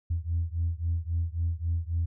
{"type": "beating tone pair", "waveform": "sine", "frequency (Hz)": [82.41, 86.11], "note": ["E2", "F2"], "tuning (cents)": [0, -24], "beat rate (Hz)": 3.7, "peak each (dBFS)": [-28, -29], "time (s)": [0.1, 2.06], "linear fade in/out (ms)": 10, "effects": ["tanh soft clip ceiling -20 dBFS"]}